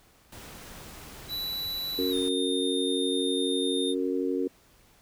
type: noise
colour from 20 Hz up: pink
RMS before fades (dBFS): -45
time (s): 0.32-2.29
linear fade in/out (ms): 5
type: tone with pitch glide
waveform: square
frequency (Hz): 3951 to 3644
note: B7 to A#7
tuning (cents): 0 to -40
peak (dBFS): -31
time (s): 1.28-3.95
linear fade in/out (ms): 50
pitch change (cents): -140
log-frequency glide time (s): 2.1-2.15
type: harmonic tone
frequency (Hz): 92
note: F#2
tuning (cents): -9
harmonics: 3 / 4 / 5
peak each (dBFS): -29 / -30 / -31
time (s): 1.98-4.48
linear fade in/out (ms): 10
effects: pink hiss -60 dBFS RMS until 5.01 s